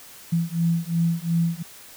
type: beating tone pair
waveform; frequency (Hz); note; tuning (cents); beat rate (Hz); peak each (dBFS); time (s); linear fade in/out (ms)
sine; 166.4 / 169.2; E3 / E3; +17 / +45; 2.8; -23; 0.32-1.63; 10
effects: white hiss -45 dBFS RMS until 1.96 s